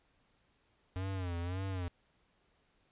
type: tone with vibrato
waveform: square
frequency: 90.9 Hz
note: F#2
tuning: 30 cents flat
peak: -36 dBFS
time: 0.96-1.88 s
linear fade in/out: 0 ms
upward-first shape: sine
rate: 1.8 Hz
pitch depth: 110 cents each way
effects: pink hiss -73 dBFS RMS until 2.91 s + resampled to 8000 Hz